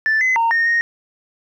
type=tone with pitch steps; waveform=sine; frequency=1761 / 2035 / 919 / 1841 / 1861 Hz; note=A6 / C7 / A#5 / A#6 / A#6; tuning=+1 / -49 / -25 / -22 / -3 cents; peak=-12 dBFS; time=0.06-0.81 s; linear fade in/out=0 ms; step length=150 ms; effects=tanh soft clip ceiling -11 dBFS + 9-bit